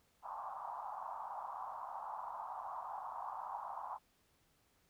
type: band-pass noise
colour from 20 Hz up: pink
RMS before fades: -45 dBFS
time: 0.22-3.99 s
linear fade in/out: 50 ms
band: 770 to 1100 Hz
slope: 48 dB/octave
effects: pink hiss -74 dBFS RMS until 4.89 s